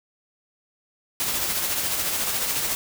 white noise with tremolo, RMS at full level -24 dBFS, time 1.2-2.75 s, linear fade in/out 0 ms, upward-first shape sine, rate 14 Hz, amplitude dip 35%, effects none

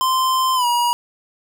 square tone with pitch glide, 1039 to 958.3 Hz, C6 to A#5, -12 to +48 cents, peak -16 dBFS, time 0.01-0.93 s, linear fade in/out 0 ms, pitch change -140 cents, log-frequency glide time 0.55-0.66 s, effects none

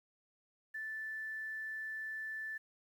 sine tone, 1757 Hz, A6, 3 cents flat, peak -39 dBFS, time 0.74-2.58 s, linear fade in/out 10 ms, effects 11-bit

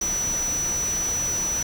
sine tone in noise, 5920 Hz, F#8, in tune, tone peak -23 dBFS, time 0.01-1.63 s, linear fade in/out 5 ms, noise pink, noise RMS -33 dBFS, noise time 0.01-1.63 s, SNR +7 dB, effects none

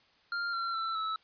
square tone with pitch steps, 1396.9 / 1365.8 / 1335.4 / 1305.6 Hz, F6 / F6 / E6 / E6, 0 / -39 / +22 / -17 cents, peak -32 dBFS, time 0.32-1.16 s, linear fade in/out 2 ms, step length 210 ms, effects white hiss -65 dBFS RMS until 1.23 s + resampled to 11025 Hz

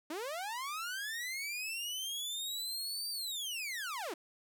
sawtooth linear two-way sweep, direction up then down, 288.1 to 4699 to 288.1 Hz, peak -34 dBFS, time 0.1-4.14 s, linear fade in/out 5 ms, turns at 3.1 s, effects none

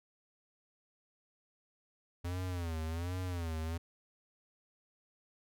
square tone with vibrato, 85.6 Hz, F2, 34 cents flat, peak -36 dBFS, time 2.24-3.78 s, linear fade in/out 10 ms, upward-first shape sine, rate 1.3 Hz, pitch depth 130 cents each way, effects none

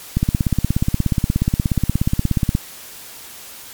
click train, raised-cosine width 5 ms, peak -3 dBFS, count 41, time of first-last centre 0.17-2.551 s, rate 16.8 Hz, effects white hiss -37 dBFS RMS until 3.73 s + MP3 96 kbps

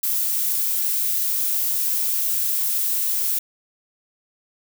violet noise, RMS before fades -22 dBFS, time 0.03-3.39 s, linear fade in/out 5 ms, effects none

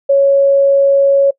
sine tone, 554.4 Hz, C#5, in tune, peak -6 dBFS, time 0.09-1.31 s, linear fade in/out 10 ms, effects noise-tail reverb RT60 0.1 s tail -22 dB re dry

